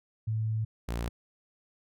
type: tone pair in turn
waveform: sine / sawtooth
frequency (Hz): 110 / 58.27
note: A2 / A#1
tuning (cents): 0 / 0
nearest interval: major seventh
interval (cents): 1100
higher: first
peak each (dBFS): -27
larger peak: neither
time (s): 0.27-0.65 / 0.88-1.09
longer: first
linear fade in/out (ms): 10
effects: none